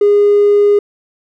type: tone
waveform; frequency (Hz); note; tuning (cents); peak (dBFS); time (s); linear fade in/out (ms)
triangle; 410; G#4; -22; -3; 0.01-0.79; 5
effects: tanh soft clip ceiling -3 dBFS